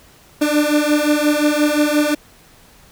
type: beating tone pair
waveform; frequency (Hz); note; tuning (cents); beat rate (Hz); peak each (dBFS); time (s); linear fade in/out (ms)
30% pulse; 294.8 / 300.5; D4 / D4; +7 / +40; 5.7; -14; 0.41-2.15; 10
effects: pink hiss -48 dBFS RMS until 2.91 s